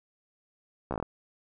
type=slowing click train; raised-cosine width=1 ms; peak=-17 dBFS; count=7; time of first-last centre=0.91-1.027 s; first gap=14 ms; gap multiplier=1.13; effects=none